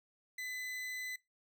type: tone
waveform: 40% pulse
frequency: 2011 Hz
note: B6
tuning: 31 cents sharp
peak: -39 dBFS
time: 0.38-1.16 s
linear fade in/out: 5 ms
effects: noise-tail reverb RT60 0.2 s tail -20 dB re dry